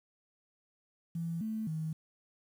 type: tone with pitch steps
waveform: sine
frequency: 167 / 219.4 / 158.2 Hz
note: E3 / A3 / D#3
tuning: +23 / -5 / +29 cents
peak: -33 dBFS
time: 1.15-1.93 s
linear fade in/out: 5 ms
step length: 260 ms
effects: 10-bit